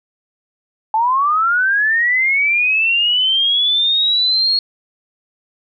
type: linear sweep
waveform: sine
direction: up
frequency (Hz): 860 to 4326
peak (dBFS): -12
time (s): 0.94-4.59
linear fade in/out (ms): 2
effects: none